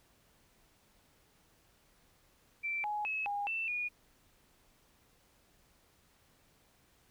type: tone with pitch steps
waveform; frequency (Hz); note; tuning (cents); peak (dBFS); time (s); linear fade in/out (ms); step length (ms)
sine; 2340 / 837 / 2580 / 814 / 2669 / 2446; D7 / G#5 / E7 / G#5 / E7 / D#7; -7 / +13 / -38 / -35 / +21 / -30; -33; 2.63-3.89; 20; 210
effects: pink hiss -68 dBFS RMS until 7.1 s